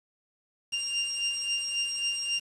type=beating tone pair; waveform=25% pulse; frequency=2792 / 2795.7 Hz; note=F7 / F7; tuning=-1 / +1 cents; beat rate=3.7 Hz; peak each=-29 / -26 dBFS; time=0.72-2.4 s; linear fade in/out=20 ms; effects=resampled to 24000 Hz + 8-bit